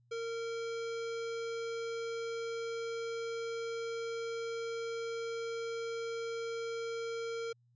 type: tone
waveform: square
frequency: 460 Hz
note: A#4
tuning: 23 cents flat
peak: -37 dBFS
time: 0.11-7.53 s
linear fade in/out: 10 ms
effects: added 120 Hz sine -66 dBFS peak until 7.75 s + resampled to 16000 Hz

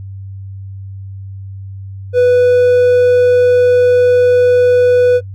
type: tone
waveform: triangle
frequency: 493.9 Hz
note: B4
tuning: in tune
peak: -4 dBFS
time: 2.13-5.21 s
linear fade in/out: 50 ms
effects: noise-tail reverb RT60 0.1 s tail -21 dB re dry + added 97 Hz sine -25 dBFS peak until 5.34 s

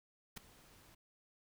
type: noise with ADSR envelope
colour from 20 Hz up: pink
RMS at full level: -42 dBFS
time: 0.36-0.95 s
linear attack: 13 ms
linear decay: 7 ms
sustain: -21 dB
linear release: 8 ms
effects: none

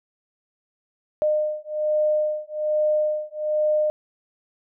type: beating tone pair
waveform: sine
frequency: 608 / 609.2 Hz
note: D#5 / D#5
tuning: -40 / -37 cents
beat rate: 1.2 Hz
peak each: -23 dBFS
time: 1.22-3.9 s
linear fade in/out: 0 ms
effects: none

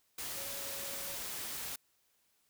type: tone in noise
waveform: sine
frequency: 554.4 Hz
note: C#5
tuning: in tune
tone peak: -50 dBFS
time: 0.36-1.16 s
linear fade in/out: 5 ms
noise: white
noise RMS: -41 dBFS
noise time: 0.18-1.76 s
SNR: -12 dB
effects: white hiss -74 dBFS RMS until 2.49 s

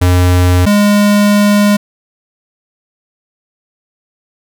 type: tone pair in turn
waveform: square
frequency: 90 / 205.6 Hz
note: F#2 / G#3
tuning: -47 / -17 cents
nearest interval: octave + major second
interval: 1430 cents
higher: second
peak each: -7 dBFS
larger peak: neither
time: 0.01-0.66 / 0.66-1.77 s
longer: second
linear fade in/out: 10 ms
effects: none

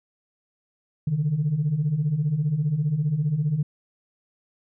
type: beating tone pair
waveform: sine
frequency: 138.59 / 153.59 Hz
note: C#3 / D#3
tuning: 0 / -22 cents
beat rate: 15 Hz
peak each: -26 / -21 dBFS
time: 1.07-3.63 s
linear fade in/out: 5 ms
effects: tanh soft clip ceiling -15 dBFS

